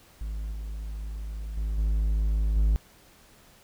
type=tone with level steps; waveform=triangle; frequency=52.9 Hz; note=G#1; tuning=33 cents sharp; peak=-28 / -30 / -24 / -20 / -17 dBFS; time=0.21-2.76 s; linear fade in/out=0 ms; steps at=0.52 / 1.57 / 1.78 / 2.56 s; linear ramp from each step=5 ms; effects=pink hiss -56 dBFS RMS until 3.63 s